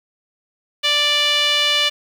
sawtooth tone with band-pass filter, 587.3 Hz, D5, in tune, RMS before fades -17 dBFS, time 0.83-1.9 s, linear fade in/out 20 ms, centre 3200 Hz, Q 3.4, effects 7-bit

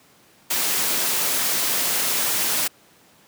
white noise, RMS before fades -22 dBFS, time 0.5-2.68 s, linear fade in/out 10 ms, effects pink hiss -54 dBFS RMS until 3.27 s + high-pass 150 Hz 12 dB/octave

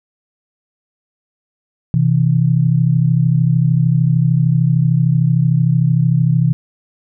sine tone pair together, 128.3 / 161.54 Hz, C3 / E3, -34 / -35 cents, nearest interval major third, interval 399 cents, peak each -13 dBFS, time 1.94-6.53 s, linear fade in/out 0 ms, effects none

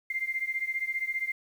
sine beating tone pair, 2093 / 2108 Hz, C7 / C7, 0 / +12 cents, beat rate 15 Hz, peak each -31 / -33 dBFS, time 0.1-1.32 s, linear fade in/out 5 ms, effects 9-bit

